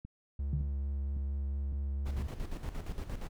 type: click train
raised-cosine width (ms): 5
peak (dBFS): -32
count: 4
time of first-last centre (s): 0.05-1.726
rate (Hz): 1.79
type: tone with vibrato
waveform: triangle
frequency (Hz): 69.4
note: C#2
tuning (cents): +3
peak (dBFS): -30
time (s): 0.39-2.27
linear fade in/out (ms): 5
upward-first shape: sine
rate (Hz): 4.4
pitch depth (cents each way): 15
type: tone with exponential decay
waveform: sine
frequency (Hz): 144.9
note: D3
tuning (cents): -23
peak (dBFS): -28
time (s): 0.53-0.81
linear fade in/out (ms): 2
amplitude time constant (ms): 59
type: noise with tremolo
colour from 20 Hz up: brown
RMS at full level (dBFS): -37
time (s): 2.05-3.29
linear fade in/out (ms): 20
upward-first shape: square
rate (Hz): 8.6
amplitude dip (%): 60
effects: none